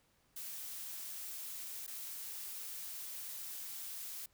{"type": "noise with dropouts", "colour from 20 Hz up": "blue", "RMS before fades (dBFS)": -45, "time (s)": [0.36, 4.26], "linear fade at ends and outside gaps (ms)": 5, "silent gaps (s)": [1.866, 1.876], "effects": ["pink hiss -73 dBFS RMS until 4.33 s"]}